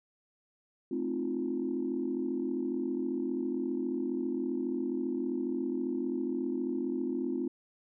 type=chord; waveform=sine; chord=F dominant seventh; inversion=first; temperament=just; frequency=218.3 / 261.9 / 314.3 / 349.2 Hz; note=A3 / C4 / Eb4 / F4; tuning=-13 / +2 / +18 / 0 cents; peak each=-39 / -33 / -38 / -34 dBFS; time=0.91-7.48 s; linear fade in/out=5 ms; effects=tanh soft clip ceiling -21 dBFS